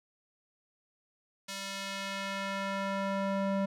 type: tone with band-pass filter sweep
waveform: square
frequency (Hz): 196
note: G3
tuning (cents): 0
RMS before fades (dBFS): -34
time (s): 1.48-3.66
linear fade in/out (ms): 10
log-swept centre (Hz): 5200 to 500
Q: 0.71
effects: none